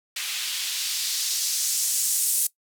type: noise with band-pass filter sweep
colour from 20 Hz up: blue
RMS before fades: -26 dBFS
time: 0.16-2.47 s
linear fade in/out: 5 ms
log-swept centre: 2600 to 9300 Hz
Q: 1.3
effects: noise-tail reverb RT60 0.1 s tail -19 dB re dry